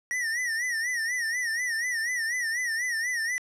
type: tone with vibrato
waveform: square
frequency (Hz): 1891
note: A#6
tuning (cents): +24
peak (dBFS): -27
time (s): 0.11-3.38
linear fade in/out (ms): 0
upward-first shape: sine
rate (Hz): 4.1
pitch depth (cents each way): 110
effects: low-pass 10000 Hz 12 dB/octave